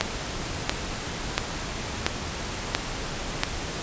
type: click train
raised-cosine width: 0.2 ms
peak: -3 dBFS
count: 6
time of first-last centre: 0.01-3.435 s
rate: 1.46 Hz
effects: pink hiss -32 dBFS RMS until 3.82 s + resampled to 16000 Hz